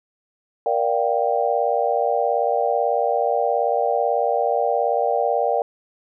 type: chord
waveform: sine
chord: G minor seventh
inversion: first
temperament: just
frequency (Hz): 470.4 / 588 / 705.6 / 784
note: Bb4 / D5 / F5 / G5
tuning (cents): +16 / +2 / +18 / 0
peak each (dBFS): -23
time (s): 0.66-5.62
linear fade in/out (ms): 2
effects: none